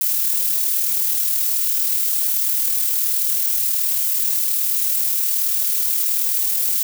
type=noise with amplitude modulation; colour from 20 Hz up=violet; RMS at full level=-18 dBFS; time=0.01-6.83 s; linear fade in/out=2 ms; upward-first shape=sine; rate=38.7 Hz; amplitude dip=30%; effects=none